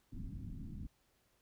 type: low-pass noise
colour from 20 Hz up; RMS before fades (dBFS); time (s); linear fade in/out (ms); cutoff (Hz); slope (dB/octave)
pink; -45; 0.12-0.87; 5; 280; 48
effects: pink hiss -75 dBFS RMS until 1.41 s